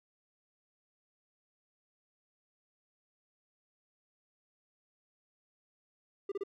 triangle tone bursts, 397.6 Hz, G4, 25 cents sharp, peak -31 dBFS, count 3, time 6.29-6.436 s, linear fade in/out 5 ms, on 28 ms, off 31 ms, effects none

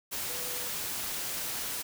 sine tone in noise, 494.4 Hz, B4, 2 cents sharp, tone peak -46 dBFS, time 0.28-0.7 s, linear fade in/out 20 ms, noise white, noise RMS -35 dBFS, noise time 0.11-1.83 s, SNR -14 dB, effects none

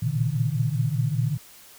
sine tone cluster, 115.7 / 120.7 / 141.2 / 156.5 Hz, A#2 / B2 / C#3 / D#3, -13 / -39 / +32 / +10 cents, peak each -27 dBFS, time 0.02-1.38 s, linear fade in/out 10 ms, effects white hiss -49 dBFS RMS until 1.78 s

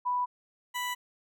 sine / 20% pulse tone pair in turn, 987.8 / 987.8 Hz, B5 / B5, 0 / 0 cents, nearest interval unison, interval 0 cents, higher neither, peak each -26 dBFS, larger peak neither, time 0.05-0.26 / 0.74-0.95 s, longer neither, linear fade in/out 20 ms, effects none

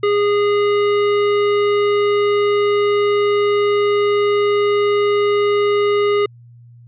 sine tone with hard clipping, 410.8 Hz, G#4, 19 cents flat, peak -15 dBFS, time 0.03-6.26 s, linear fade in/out 5 ms, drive 18 dB, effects added 119 Hz sine -40 dBFS peak until 6.87 s + resampled to 8000 Hz

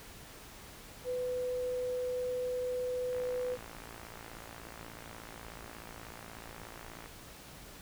sine tone, 499.8 Hz, B4, 21 cents sharp, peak -32 dBFS, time 1.04-3.58 s, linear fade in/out 50 ms
click train, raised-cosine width 0.5 ms, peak -32 dBFS, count 223, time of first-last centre 3.13-7.059 s, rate 56.5 Hz
effects pink hiss -51 dBFS RMS until 7.81 s

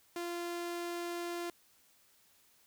sawtooth tone, 345.8 Hz, F4, 17 cents flat, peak -33 dBFS, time 0.16-1.5 s, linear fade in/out 2 ms, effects white hiss -67 dBFS RMS until 2.66 s

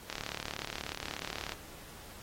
click train, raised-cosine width 0.2 ms, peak -19 dBFS, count 53, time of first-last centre 0.1-1.521 s, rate 36.6 Hz, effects pink hiss -51 dBFS RMS until 2.22 s + AAC 48 kbps

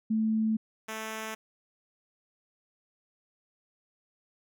sine / 5% pulse tone pair in turn, 219.6 / 219.6 Hz, A3 / A3, -3 / -3 cents, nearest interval unison, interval 0 cents, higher neither, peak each -24 dBFS, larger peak neither, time 0.1-0.57 / 0.88-1.35 s, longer neither, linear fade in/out 10 ms, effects none

